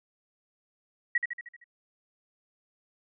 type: tone with echo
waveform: sine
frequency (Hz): 1914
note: A#6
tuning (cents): +45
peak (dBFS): -21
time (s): 1.15-1.18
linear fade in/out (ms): 5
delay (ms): 77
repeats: 6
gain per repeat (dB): -5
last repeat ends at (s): 1.642
effects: none